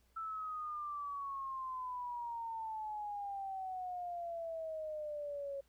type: exponential sweep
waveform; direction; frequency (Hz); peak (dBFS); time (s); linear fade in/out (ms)
sine; down; 1329 to 550; -39; 0.16-5.61; 10
effects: added 60 Hz sine -70 dBFS peak until 5.68 s + pink hiss -75 dBFS RMS until 5.68 s